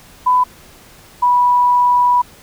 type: tone pair in turn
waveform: sine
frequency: 1000 / 980.6 Hz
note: B5 / B5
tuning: +21 / -13 cents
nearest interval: unison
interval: 34 cents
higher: first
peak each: -9 / -9 dBFS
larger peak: neither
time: 0.26-0.44 / 1.22-2.22 s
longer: second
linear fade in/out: 10 ms
effects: pink hiss -43 dBFS RMS until 2.42 s